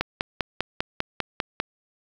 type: click train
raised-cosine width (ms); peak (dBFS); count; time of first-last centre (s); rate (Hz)
0.3; -7; 9; 0.01-1.6; 5.03
effects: 7-bit